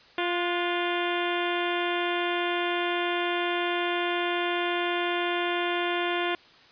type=harmonic tone with a mistuned harmonic; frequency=349.2 Hz; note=F4; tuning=in tune; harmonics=1 / 2 / 3 / 4 / 5 / 6 / 7 / 8 / 9 / 10; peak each=-29 / -32 / -34 / -35 / -36 / -37 / -37 / -38 / -39 / -39 dBFS; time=0.18-6.35 s; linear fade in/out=2 ms; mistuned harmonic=4; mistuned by=+54 cents; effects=white hiss -54 dBFS RMS until 6.71 s + resampled to 11025 Hz